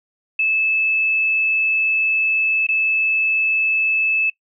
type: tone with dropouts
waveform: sine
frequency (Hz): 2614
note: E7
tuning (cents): -15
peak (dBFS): -15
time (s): 0.39-4.3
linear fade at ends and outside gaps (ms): 5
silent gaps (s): 2.668-2.687
effects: noise-tail reverb RT60 0.1 s tail -20 dB re dry